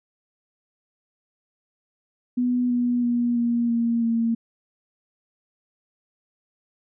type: tone with pitch steps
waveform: sine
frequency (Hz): 246.9 / 243.4 / 239.9 / 236.4 / 233 / 229.7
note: B3 / B3 / A#3 / A#3 / A#3 / A#3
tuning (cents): 0 / -25 / +50 / +24 / -1 / -25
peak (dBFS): -19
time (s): 2.37-4.35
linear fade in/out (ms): 10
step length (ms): 330
effects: none